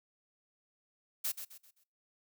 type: noise with echo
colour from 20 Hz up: blue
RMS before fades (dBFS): -34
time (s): 1.24-1.32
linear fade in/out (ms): 10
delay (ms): 130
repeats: 4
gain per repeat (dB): -9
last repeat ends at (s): 1.84
effects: noise-tail reverb RT60 0.4 s tail -24 dB re dry